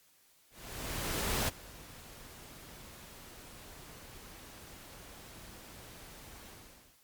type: noise with ADSR envelope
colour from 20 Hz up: pink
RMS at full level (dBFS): -31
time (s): 0.5-6.99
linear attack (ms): 980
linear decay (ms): 21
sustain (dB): -20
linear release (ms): 510
effects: white hiss -66 dBFS RMS until 7.03 s + MP3 96 kbps